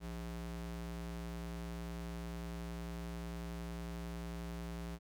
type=ring-modulated tone; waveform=square; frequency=116.54 Hz; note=A#2; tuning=in tune; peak=-39 dBFS; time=0-4.99 s; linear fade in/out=50 ms; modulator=55.5 Hz; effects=none